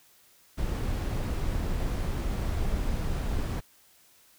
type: noise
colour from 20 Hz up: brown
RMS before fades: -29 dBFS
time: 0.57-3.61 s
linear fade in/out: 20 ms
effects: white hiss -60 dBFS RMS until 4.38 s